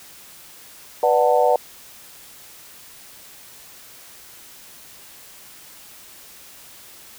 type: chord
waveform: sine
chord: B minor seventh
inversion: none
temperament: just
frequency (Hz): 493.9 / 592.7 / 740.8 / 889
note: B4 / D5 / F#5 / A5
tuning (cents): 0 / +16 / +2 / +18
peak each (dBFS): -18 / -19 / -19 / -22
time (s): 1.03-1.56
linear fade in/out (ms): 2
effects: white hiss -44 dBFS RMS until 7.18 s